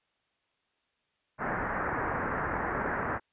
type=low-pass noise; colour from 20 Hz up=white; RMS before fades=-32 dBFS; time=1.38-3.2 s; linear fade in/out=50 ms; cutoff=1800 Hz; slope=48 dB/octave; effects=white hiss -75 dBFS RMS until 3.32 s + resampled to 8000 Hz